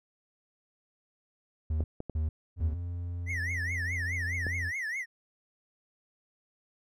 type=tone bursts; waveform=triangle; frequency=78.1 Hz; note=D#2; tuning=7 cents sharp; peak=-25 dBFS; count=3; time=1.7-2.74 s; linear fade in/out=5 ms; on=140 ms; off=310 ms
type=clicks; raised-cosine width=2 ms; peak=-23 dBFS; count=4; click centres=1.806 / 2.004 / 2.097 / 4.467 s
type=tone; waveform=triangle; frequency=87.31 Hz; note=F2; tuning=in tune; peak=-31 dBFS; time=2.56-4.72 s; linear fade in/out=50 ms
type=tone with vibrato; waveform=triangle; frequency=1934 Hz; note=B6; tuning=37 cents flat; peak=-30 dBFS; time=3.26-5.06 s; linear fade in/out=50 ms; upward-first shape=triangle; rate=4.8 Hz; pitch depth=240 cents each way
effects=none